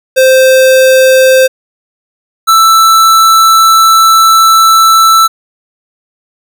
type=tone pair in turn; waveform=square; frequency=522 / 1323.7 Hz; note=C5 / E6; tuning=-4 / +7 cents; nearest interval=octave + major third; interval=1611 cents; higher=second; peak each=-3 dBFS; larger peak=neither; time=0.16-1.48 / 2.47-5.28 s; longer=second; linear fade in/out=20 ms; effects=none